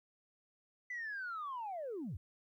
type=linear sweep; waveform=sine; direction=down; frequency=2012 to 64.2 Hz; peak=-38 dBFS; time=0.9-2.17 s; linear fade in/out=5 ms; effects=tanh soft clip ceiling -36 dBFS + 13-bit